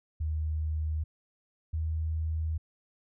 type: tone pair in turn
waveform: sine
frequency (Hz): 77.78 / 79.51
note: D#2 / D#2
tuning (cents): 0 / +38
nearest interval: unison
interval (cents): 38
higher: second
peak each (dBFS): -28 / -28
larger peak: neither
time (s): 0.2-1.04 / 1.73-2.58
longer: second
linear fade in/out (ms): 10
effects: none